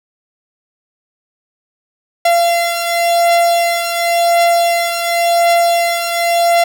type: beating tone pair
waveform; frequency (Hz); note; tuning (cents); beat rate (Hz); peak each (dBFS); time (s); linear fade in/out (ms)
45% pulse; 685 / 685.92; F5 / F5; -34 / -31; 0.92; -12 / -17; 2.25-6.64; 5
effects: none